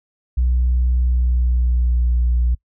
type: tone with pitch glide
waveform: sine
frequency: 61.8 to 60.04 Hz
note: B1 to B1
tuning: +2 to -48 cents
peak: -12 dBFS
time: 0.37-2.55 s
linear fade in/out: 10 ms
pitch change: -50 cents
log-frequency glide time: 1.03-2.16 s
effects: noise-tail reverb RT60 0.1 s tail -25 dB re dry + tanh soft clip ceiling -11 dBFS